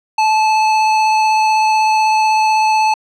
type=tone with vibrato; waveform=square; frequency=869 Hz; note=A5; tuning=22 cents flat; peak=-11 dBFS; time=0.18-2.94 s; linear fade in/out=5 ms; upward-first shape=sine; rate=16 Hz; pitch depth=10 cents each way; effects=low-pass 5000 Hz 12 dB/octave